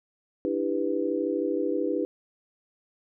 sine chord, E minor seventh, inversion third, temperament just, 296.7 / 329.6 / 395.6 / 494.4 Hz, D4 / E4 / G4 / B4, +18 / 0 / +16 / +2 cents, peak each -30 dBFS, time 0.45-2.05 s, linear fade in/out 0 ms, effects none

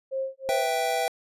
sine tone with tremolo, 533 Hz, C5, 32 cents sharp, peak -25 dBFS, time 0.11-0.72 s, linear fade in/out 20 ms, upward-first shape sine, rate 2.9 Hz, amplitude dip 100%
square chord, E minor, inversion second, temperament equal, 493.9 / 659.3 / 784 Hz, B4 / E5 / G5, 0 / 0 / 0 cents, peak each -31 / -29 / -28 dBFS, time 0.49-1.08 s, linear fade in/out 0 ms
effects resampled to 32000 Hz

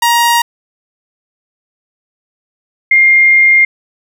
sawtooth / sine tone pair in turn, 943 / 2117 Hz, A#5 / C7, +20 / +20 cents, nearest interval octave + major second, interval 1400 cents, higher second, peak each -4 dBFS, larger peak neither, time 0.02-0.42 / 2.91-3.65 s, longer second, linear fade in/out 5 ms, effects none

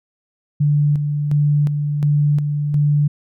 sine tone with tremolo, 146.8 Hz, D3, in tune, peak -12 dBFS, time 0.6-3.08 s, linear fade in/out 10 ms, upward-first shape square, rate 1.4 Hz, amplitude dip 45%, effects none

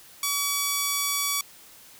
5% pulse tone, 1140 Hz, C#6, 48 cents sharp, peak -12 dBFS, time 0.23-1.41 s, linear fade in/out 2 ms, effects white hiss -50 dBFS RMS until 1.99 s

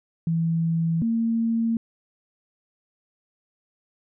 sine tone pair in turn, 164.81 / 228.4 Hz, E3 / A#3, 0 / -35 cents, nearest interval tritone, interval 565 cents, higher second, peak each -20 dBFS, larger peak neither, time 0.27-1.02 / 1.02-1.77 s, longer neither, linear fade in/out 2 ms, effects none

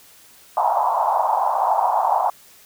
white band-pass noise, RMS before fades -19 dBFS, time 0.57-2.3 s, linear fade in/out 2 ms, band 700 to 970 Hz, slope 48 dB/octave, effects white hiss -49 dBFS RMS until 2.65 s

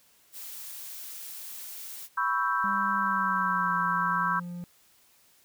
blue noise, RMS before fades -41 dBFS, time 0.32-2.09 s, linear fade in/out 50 ms
sine chord, C# half-diminished seventh, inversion third, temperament equal, 987.8 / 1108.7 / 1318.5 / 1568 Hz, B5 / C#6 / E6 / G6, 0 / 0 / 0 / 0 cents, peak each -30 dBFS, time 2.17-4.4 s, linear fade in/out 10 ms
triangle tone with pitch glide, 199 to 175.25 Hz, G3 to F3, +26 to +6 cents, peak -33 dBFS, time 2.64-4.64 s, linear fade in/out 0 ms, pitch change -220 cents, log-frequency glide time 2.97-3.77 s
effects white hiss -62 dBFS RMS until 5.44 s

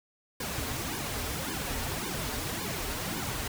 pink noise with flanger, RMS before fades -34 dBFS, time 0.4-3.48 s, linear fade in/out 5 ms, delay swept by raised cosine 1.5 to 6.1 ms, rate 1.8 Hz, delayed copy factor -1, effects none

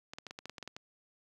clicks, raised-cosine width 0.2 ms, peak -26 dBFS, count 11, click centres 0.135 / 0.185 / 0.267 / 0.309 / 0.389 / 0.456 / 0.496 / 0.582 / 0.627 / 0.676 / 0.765 s, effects high-pass 100 Hz 12 dB/octave + 11-bit

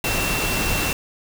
sine tone in noise, 2704 Hz, E7, 43 cents sharp, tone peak -26 dBFS, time 0.04-0.93 s, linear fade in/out 2 ms, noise pink, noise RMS -23 dBFS, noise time 0.04-0.93 s, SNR -6 dB, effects none

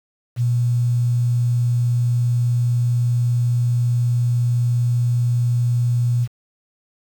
sine tone with quantisation, 120.6 Hz, B2, 41 cents flat, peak -15 dBFS, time 0.36-6.28 s, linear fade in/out 50 ms, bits 7, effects none

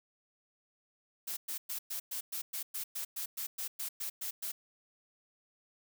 blue noise bursts, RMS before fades -38 dBFS, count 16, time 1.27-4.52 s, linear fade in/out 10 ms, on 100 ms, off 110 ms, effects none

